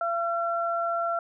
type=tone pair together; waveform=sine; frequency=680 / 1357.6 Hz; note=F5 / F6; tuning=-46 / -49 cents; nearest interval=octave; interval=1197 cents; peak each=-27 / -28 dBFS; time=0.01-1.19 s; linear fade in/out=2 ms; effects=none